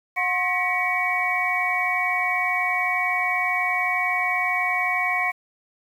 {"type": "tone cluster", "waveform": "sine", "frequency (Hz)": [728, 1074, 1923, 2254], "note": ["F#5", "C6", "B6", "C#7"], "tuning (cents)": [-28, 45, -47, 28], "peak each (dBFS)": [-27, -28, -28, -23], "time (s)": [0.16, 5.32], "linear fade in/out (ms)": 20, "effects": ["8-bit"]}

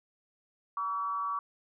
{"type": "tone with frequency modulation", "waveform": "sine", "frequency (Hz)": 1141, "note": "C#6", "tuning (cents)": 50, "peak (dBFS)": -30, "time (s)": [0.77, 1.39], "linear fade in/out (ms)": 2, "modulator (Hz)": 189, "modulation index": 0.5, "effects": []}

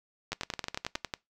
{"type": "two click trains", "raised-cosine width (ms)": 0.2, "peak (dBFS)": [-15, -16], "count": [10, 7], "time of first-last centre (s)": [[0.32, 1.138], [0.33, 0.953]], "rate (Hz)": [11, 9.63], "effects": ["noise-tail reverb RT60 0.2 s tail -23 dB re dry"]}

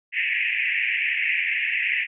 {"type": "band-pass noise", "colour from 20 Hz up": "white", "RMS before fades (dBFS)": -24, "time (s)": [0.12, 2.07], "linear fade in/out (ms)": 50, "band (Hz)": [1800, 2700], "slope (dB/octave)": 96, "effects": []}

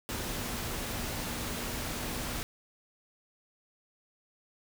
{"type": "tone in noise", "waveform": "sine", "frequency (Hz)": 240.7, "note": "B3", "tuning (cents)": -44, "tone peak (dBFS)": -45, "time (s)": [0.09, 2.43], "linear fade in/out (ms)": 0, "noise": "pink", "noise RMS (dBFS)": -36, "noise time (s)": [0.09, 2.43], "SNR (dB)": -12, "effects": []}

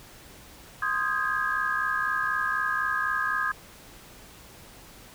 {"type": "chord", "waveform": "sine", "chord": "Ab major seventh", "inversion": "first", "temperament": "equal with one note detuned", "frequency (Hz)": [1046.5, 1244.5, 1597.2, 1661.2], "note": ["C6", "Eb6", "G6", "Ab6"], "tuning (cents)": [0, 0, 32, 0], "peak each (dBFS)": [-33, -29, -30, -29], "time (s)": [0.82, 3.52], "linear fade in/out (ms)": 5, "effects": ["pink hiss -49 dBFS RMS until 5.14 s"]}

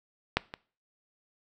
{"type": "clicks", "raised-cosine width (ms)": 0.3, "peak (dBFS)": [-7, -21], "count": 2, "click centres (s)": [0.37, 0.539], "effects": ["noise-tail reverb RT60 0.4 s tail -21 dB re dry"]}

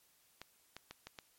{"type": "clicks", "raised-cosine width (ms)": 0.2, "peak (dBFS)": -29, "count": 5, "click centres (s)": [0.416, 0.766, 0.91, 1.07, 1.188], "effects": ["white hiss -70 dBFS RMS until 1.38 s", "MP3 64 kbps"]}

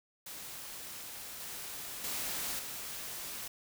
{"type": "noise with level steps", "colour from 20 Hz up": "white", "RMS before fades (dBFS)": [-45, -43, -37, -42], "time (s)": [0.26, 3.48], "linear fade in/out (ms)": 5, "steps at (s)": [1.4, 2.04, 2.59], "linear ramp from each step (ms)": 2, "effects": []}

